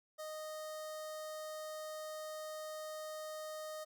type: tone with notch filter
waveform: sawtooth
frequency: 620 Hz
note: D#5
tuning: 6 cents flat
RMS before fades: -45 dBFS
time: 0.18-3.85 s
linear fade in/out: 20 ms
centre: 2500 Hz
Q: 1.4
effects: none